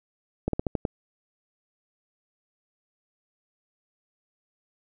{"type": "slowing click train", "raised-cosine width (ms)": 2, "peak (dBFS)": -12, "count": 6, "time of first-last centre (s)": [0.48, 0.852], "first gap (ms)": 53, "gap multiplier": 1.17, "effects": []}